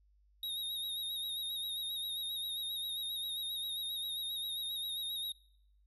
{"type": "tone with vibrato", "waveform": "square", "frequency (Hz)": 3758, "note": "A#7", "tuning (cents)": 13, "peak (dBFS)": -37, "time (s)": [0.43, 5.32], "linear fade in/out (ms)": 2, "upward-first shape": "sine", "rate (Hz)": 7.5, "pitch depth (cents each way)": 46, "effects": ["noise-tail reverb RT60 0.8 s tail -25 dB re dry", "added 50 Hz sine -65 dBFS peak until 5.86 s"]}